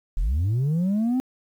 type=linear sweep; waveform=sine; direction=up; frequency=32.62 to 262.9 Hz; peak=-17 dBFS; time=0.17-1.2 s; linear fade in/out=0 ms; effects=tanh soft clip ceiling -19 dBFS + 9-bit

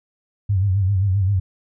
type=tone with vibrato; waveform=sine; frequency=96.9 Hz; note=G2; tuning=20 cents flat; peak=-15 dBFS; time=0.49-1.4 s; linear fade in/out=10 ms; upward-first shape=sine; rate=7.6 Hz; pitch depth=98 cents each way; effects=none

